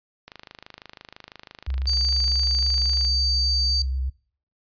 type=click train; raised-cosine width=0.2 ms; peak=-22 dBFS; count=73; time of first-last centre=0.28-3.049 s; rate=26 Hz
type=tone with vibrato; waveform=sine; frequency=65.41 Hz; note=C2; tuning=in tune; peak=-23 dBFS; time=1.67-4.1 s; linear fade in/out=10 ms; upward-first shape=sine; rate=8.4 Hz; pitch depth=26 cents each way
type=tone; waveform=sine; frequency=4629 Hz; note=D8; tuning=26 cents flat; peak=-20 dBFS; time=1.87-3.82 s; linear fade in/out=2 ms
effects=noise-tail reverb RT60 0.5 s tail -22 dB re dry + resampled to 11025 Hz